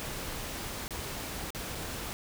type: noise with dropouts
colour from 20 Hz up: pink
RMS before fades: -38 dBFS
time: 0-2.13 s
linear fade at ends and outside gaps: 0 ms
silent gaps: 0.88-0.907 / 1.505-1.548 / 1.749-1.753 s
effects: none